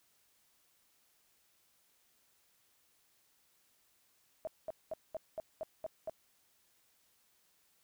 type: tone bursts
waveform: sine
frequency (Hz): 637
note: D#5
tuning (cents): +41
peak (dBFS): -36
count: 8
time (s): 4.45-6.096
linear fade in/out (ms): 0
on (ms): 22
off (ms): 210
effects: white hiss -72 dBFS RMS until 7.83 s